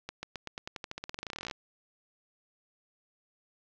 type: accelerating click train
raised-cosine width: 0.2 ms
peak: -20 dBFS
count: 27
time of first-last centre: 0.09-1.512 s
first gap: 140 ms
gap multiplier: 0.91
effects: low-pass 6000 Hz 12 dB/octave + 9-bit